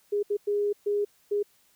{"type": "tone bursts at uneven times", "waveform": "sine", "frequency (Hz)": 410.6, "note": "G#4", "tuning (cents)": -20, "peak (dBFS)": -23, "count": 5, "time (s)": [[0.12, 0.23], [0.3, 0.37], [0.47, 0.73], [0.86, 1.05], [1.31, 1.43]], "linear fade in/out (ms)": 10, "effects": ["white hiss -64 dBFS RMS until 1.75 s"]}